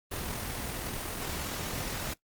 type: noise with amplitude modulation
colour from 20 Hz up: pink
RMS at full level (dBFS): -34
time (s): 0.11-2.14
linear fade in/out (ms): 10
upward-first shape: sine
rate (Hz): 41.4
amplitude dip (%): 35
effects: noise-tail reverb RT60 0.1 s tail -17 dB re dry + Opus 24 kbps